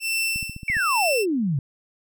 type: tone with tremolo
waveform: sawtooth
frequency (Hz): 2680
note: E7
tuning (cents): +28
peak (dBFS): -18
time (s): 0-1.26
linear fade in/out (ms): 50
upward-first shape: sine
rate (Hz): 1.2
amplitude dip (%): 95
type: click train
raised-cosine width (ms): 5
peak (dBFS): -23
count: 7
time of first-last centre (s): 0.36-0.768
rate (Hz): 14.7
type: exponential sweep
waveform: sine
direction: down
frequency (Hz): 2319 to 128.2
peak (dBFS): -20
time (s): 0.68-1.59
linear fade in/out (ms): 2
effects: none